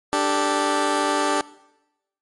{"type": "chord", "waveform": "15% pulse", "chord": "D suspended fourth", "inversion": "none", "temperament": "just", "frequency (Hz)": [293.7, 391.6, 440.5], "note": ["D4", "G4", "A4"], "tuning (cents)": [0, -2, 2], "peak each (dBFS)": [-16, -18, -22], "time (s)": [0.13, 1.41], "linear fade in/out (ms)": 0, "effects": ["noise-tail reverb RT60 0.9 s tail -20 dB re dry", "MP3 48 kbps"]}